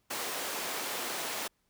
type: high-pass noise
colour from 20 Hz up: pink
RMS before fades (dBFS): -36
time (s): 0.1-1.48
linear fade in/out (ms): 10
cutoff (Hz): 420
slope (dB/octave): 12
effects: pink hiss -75 dBFS RMS until 1.69 s